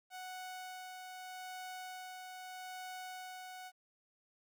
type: tone with tremolo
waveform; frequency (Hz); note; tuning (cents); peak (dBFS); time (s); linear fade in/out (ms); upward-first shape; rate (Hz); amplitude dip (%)
sawtooth; 740; F#5; 0; -40; 0.1-3.72; 50; sine; 0.8; 30
effects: 13-bit